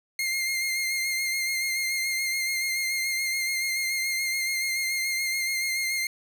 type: tone with vibrato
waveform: sawtooth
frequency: 2117 Hz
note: C7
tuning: 20 cents sharp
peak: -22 dBFS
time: 0.19-6.07 s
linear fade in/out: 2 ms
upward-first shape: sine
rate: 7 Hz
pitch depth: 28 cents each way
effects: none